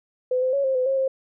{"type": "tone with pitch steps", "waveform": "sine", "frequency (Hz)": [506, 515, 557, 530, 508, 538, 531], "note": ["B4", "C5", "C#5", "C5", "B4", "C5", "C5"], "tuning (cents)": [42, -28, 8, 22, 49, 48, 25], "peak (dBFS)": -19, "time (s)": [0.31, 1.08], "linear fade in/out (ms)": 5, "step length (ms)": 110, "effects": []}